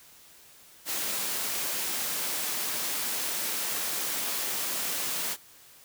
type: high-pass noise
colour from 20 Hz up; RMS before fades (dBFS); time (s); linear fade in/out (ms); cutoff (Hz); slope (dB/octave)
white; -31; 0.85-5.37; 50; 170; 12
effects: white hiss -54 dBFS RMS until 5.84 s